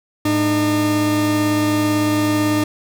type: tone pair together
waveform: 40% pulse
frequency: 107 / 303 Hz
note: A2 / D#4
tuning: -48 / -46 cents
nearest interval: octave + tritone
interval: 1802 cents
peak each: -22 / -15 dBFS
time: 0.25-2.64 s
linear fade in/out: 5 ms
effects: none